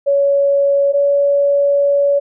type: tone pair in turn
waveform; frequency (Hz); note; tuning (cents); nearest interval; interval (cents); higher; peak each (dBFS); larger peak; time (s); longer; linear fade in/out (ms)
sine; 561 / 566.2; C#5 / C#5; +21 / +37; unison; 16; second; -10; neither; 0.06-0.93 / 0.93-2.2; second; 20
effects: none